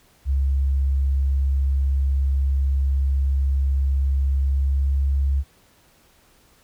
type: tone with pitch glide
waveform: sine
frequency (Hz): 68.1 to 68.81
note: C#2 to C#2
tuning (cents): -30 to -12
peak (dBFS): -17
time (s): 0.25-5.44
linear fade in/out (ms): 50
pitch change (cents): +18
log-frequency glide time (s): 4.39-5.04
effects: pink hiss -57 dBFS RMS until 6.63 s